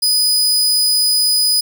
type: tone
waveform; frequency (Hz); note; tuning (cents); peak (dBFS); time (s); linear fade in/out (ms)
sawtooth; 4978; D#8; 0; -9; 0.02-1.61; 10
effects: none